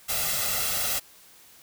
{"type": "noise with comb filter", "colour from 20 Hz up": "white", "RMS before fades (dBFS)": -27, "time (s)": [0.08, 1], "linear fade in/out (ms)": 20, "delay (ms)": 1.5, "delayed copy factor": 0.7, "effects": ["white hiss -53 dBFS RMS until 1.62 s"]}